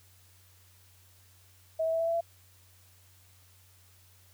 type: tone with pitch steps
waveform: sine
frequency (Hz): 644 / 650 / 656 / 662.1 / 668.3 / 674.5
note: E5 / E5 / E5 / E5 / E5 / E5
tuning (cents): -41 / -24 / -9 / +7 / +24 / +40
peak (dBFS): -26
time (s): 1.79-2.21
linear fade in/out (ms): 10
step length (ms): 70
effects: added 92 Hz sine -60 dBFS peak until 4.33 s + white hiss -62 dBFS RMS until 4.33 s